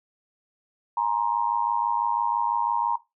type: tone with amplitude modulation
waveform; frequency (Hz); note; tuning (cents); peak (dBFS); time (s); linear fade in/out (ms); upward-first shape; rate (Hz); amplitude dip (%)
sine; 943; A#5; +20; -17; 0.97-2.96; 5; sine; 106; 85
effects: noise-tail reverb RT60 0.2 s tail -17 dB re dry